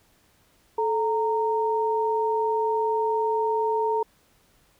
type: tone pair together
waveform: sine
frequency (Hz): 436.2 / 924.3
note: A4 / A#5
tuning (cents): -15 / -15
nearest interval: octave + minor second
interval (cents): 1300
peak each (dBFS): -24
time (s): 0.78-4.03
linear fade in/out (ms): 5
effects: pink hiss -62 dBFS RMS until 4.79 s